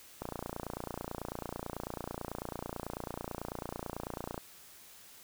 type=click train; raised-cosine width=1 ms; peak=-23 dBFS; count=122; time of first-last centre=0.22-4.378 s; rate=29.1 Hz; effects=white hiss -55 dBFS RMS until 5.23 s